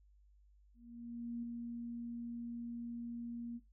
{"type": "tone with ADSR envelope", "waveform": "sine", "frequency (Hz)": 235.9, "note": "A#3", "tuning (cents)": 21, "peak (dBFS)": -38, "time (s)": [0.74, 3.6], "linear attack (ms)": 690, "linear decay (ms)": 4, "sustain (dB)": -3, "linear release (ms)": 39, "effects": ["noise-tail reverb RT60 0.2 s tail -17 dB re dry", "added 50 Hz sine -63 dBFS peak until 3.72 s"]}